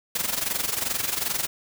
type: noise with amplitude modulation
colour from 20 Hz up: white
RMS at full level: -24 dBFS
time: 0.15-1.47 s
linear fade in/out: 5 ms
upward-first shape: sine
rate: 22.6 Hz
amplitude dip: 75%
effects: none